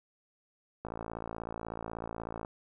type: click train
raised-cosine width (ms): 1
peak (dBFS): -24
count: 91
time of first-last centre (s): 0.85-2.449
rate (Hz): 56.3
effects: none